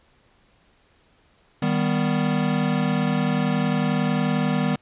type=chord; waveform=square; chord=Eb augmented; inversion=none; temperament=equal; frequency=155.56 / 196 / 246.9 Hz; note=Eb3 / G3 / B3; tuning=0 / 0 / 0 cents; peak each=-25 dBFS; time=1.62-4.76 s; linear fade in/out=5 ms; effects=pink hiss -60 dBFS RMS until 4.81 s + resampled to 8000 Hz